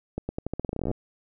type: accelerating click train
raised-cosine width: 2 ms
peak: -16 dBFS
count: 19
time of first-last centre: 0.18-0.914 s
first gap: 110 ms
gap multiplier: 0.86
effects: none